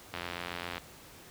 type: click train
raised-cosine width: 0.3 ms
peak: -20 dBFS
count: 57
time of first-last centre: 0.14-0.781 s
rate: 87.4 Hz
effects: pink hiss -52 dBFS RMS until 1.3 s + high-pass 60 Hz 12 dB/octave